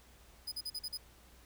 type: tone bursts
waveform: 40% pulse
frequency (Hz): 4987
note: D#8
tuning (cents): +3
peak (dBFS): -36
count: 6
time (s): 0.47-0.975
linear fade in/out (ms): 10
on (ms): 50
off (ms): 41
effects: added 60 Hz sine -61 dBFS peak until 1.45 s + pink hiss -62 dBFS RMS until 1.45 s